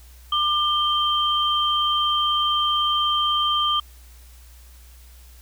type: tone pair together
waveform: sine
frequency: 1196 / 3141 Hz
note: D6 / G7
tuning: +31 / +3 cents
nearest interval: octave + perfect fourth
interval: 1672 cents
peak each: -21 dBFS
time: 0.32-3.8 s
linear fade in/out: 5 ms
effects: added 61 Hz sine -44 dBFS peak until 5.41 s + white hiss -53 dBFS RMS until 5.41 s